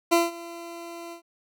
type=tone with ADSR envelope; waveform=20% pulse; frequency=339.5 Hz; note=F4; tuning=49 cents flat; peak=-11 dBFS; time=0.11-1.22 s; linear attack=18 ms; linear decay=180 ms; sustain=-21 dB; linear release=100 ms; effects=none